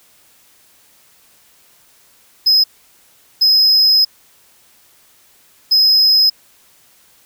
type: tone bursts at uneven times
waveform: triangle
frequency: 5090 Hz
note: D#8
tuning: 39 cents sharp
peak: -7 dBFS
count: 3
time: 2.46-2.64 / 3.41-4.05 / 5.71-6.3 s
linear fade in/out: 10 ms
effects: white hiss -51 dBFS RMS until 7.25 s